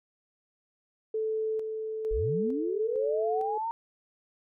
sine tone with tremolo, 438.1 Hz, A4, 7 cents flat, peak -27 dBFS, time 1.14-3.58 s, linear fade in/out 5 ms, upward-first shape square, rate 1.1 Hz, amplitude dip 40%
sine linear sweep, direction up, 30.87 to 932.3 Hz, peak -29 dBFS, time 2.11-3.71 s, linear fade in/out 0 ms
effects none

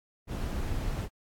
brown noise, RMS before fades -32 dBFS, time 0.27-1.09 s, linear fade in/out 50 ms, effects AAC 64 kbps

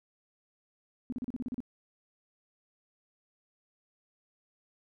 sine tone bursts, 249.1 Hz, B3, 15 cents sharp, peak -32 dBFS, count 9, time 1.1-1.604 s, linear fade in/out 0 ms, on 24 ms, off 36 ms, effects none

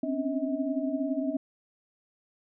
sine tone cluster, 258.3 / 270.3 / 287.7 / 639 Hz, C4 / C#4 / D4 / D#5, -22 / -44 / -36 / +46 cents, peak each -33 / -31 / -33 / -34 dBFS, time 0.03-1.37 s, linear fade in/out 5 ms, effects none

